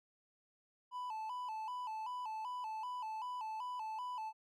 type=tone with vibrato; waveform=triangle; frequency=932.3 Hz; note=A#5; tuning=in tune; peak=-38 dBFS; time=0.91-4.33 s; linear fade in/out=50 ms; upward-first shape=square; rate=2.6 Hz; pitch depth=110 cents each way; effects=none